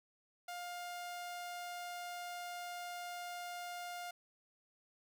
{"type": "tone", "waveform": "sawtooth", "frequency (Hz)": 706, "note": "F5", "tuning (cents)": 19, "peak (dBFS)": -39, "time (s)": [0.48, 4.11], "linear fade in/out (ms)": 5, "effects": []}